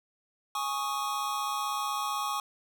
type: chord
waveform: square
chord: Ab suspended fourth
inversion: none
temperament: equal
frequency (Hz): 830.6 / 1108.7 / 1244.5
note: Ab5 / Db6 / Eb6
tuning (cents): 0 / 0 / 0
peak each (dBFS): -36 / -33 / -37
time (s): 0.55-2.4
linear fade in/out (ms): 2
effects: none